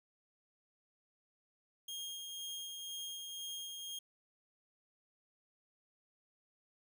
sawtooth tone with tremolo, 3238 Hz, G#7, 45 cents flat, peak -38 dBFS, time 1.88-3.99 s, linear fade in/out 5 ms, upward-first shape sine, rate 2 Hz, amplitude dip 30%, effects none

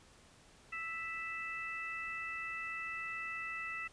harmonic tone, 659.3 Hz, E5, in tune, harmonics 2 / 3 / 4, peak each -45 / -42 / -43 dBFS, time 0.72-3.88 s, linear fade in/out 10 ms, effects pink hiss -62 dBFS RMS until 3.92 s + resampled to 22050 Hz

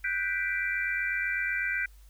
sine chord, G major seventh, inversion third, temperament equal, 1480 / 1568 / 1975.5 / 2349 Hz, F#6 / G6 / B6 / D7, 0 / 0 / 0 / 0 cents, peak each -35 / -32 / -32 / -33 dBFS, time 0.04-1.86 s, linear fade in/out 5 ms, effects added 50 Hz sine -50 dBFS peak until 2.09 s + white hiss -64 dBFS RMS until 2.09 s

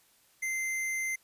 square tone, 2079 Hz, C7, 12 cents flat, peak -31 dBFS, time 0.42-1.16 s, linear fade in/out 10 ms, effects white hiss -65 dBFS RMS until 1.23 s + resampled to 32000 Hz

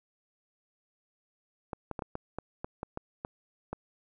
clicks, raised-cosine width 1 ms, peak -21 dBFS, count 11, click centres 1.732 / 1.913 / 1.992 / 2.022 / 2.154 / 2.386 / 2.645 / 2.831 / 2.974 / 3.249 / 3.73 s, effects none

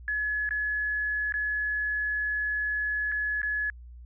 sine tone with dropouts, 1700 Hz, G#6, 40 cents sharp, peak -26 dBFS, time 0.08-3.7 s, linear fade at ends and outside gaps 1 ms, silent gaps 0.491-0.508 / 1.323-1.34 / 3.117-3.121 / 3.418-3.43 s, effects added 60 Hz sine -43 dBFS peak until 4.05 s

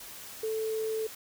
sine tone in noise, 440 Hz, A4, in tune, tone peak -29 dBFS, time 0.43-1.07 s, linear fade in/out 5 ms, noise white, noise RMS -45 dBFS, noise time 0-1.15 s, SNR +13 dB, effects none

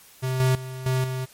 square tone with level steps, 129.6 Hz, C3, 16 cents flat, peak -24 / -18 / -33 / -21 / -27 dBFS, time 0.22-1.26 s, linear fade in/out 20 ms, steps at 0.4 / 0.55 / 0.86 / 1.04 s, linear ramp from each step 2 ms, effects white hiss -51 dBFS RMS until 1.33 s + MP3 64 kbps

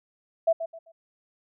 sine tone with echo, 659.3 Hz, E5, in tune, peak -17 dBFS, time 0.47-0.53 s, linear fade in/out 10 ms, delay 130 ms, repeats 3, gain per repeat -11 dB, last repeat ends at 0.92 s, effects none

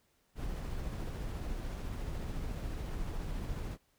brown noise with tremolo, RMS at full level -37 dBFS, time 0.35-3.78 s, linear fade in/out 50 ms, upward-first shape triangle, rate 14 Hz, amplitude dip 25%, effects pink hiss -73 dBFS RMS until 3.98 s

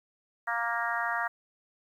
harmonic tone, 233.7 Hz, A#3, 5 cents sharp, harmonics 3 / 4 / 5 / 6 / 7 / 8, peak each -35 / -35 / -35 / -35 / -35 / -35 dBFS, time 0.47-1.28 s, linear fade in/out 10 ms, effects 10-bit

